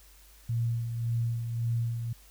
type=tone with tremolo; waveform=sine; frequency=116.8 Hz; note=A#2; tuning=4 cents sharp; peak=-25 dBFS; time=0.49-2.13 s; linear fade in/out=5 ms; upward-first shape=sine; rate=1.8 Hz; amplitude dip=50%; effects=added 50 Hz sine -55 dBFS peak until 2.3 s + white hiss -58 dBFS RMS until 2.3 s